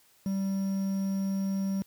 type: tone with quantisation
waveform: triangle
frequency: 194.3 Hz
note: G3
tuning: 15 cents flat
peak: -25 dBFS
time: 0.26-1.82 s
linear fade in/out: 0 ms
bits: 8
effects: white hiss -63 dBFS RMS until 1.86 s + high-pass 60 Hz 12 dB/octave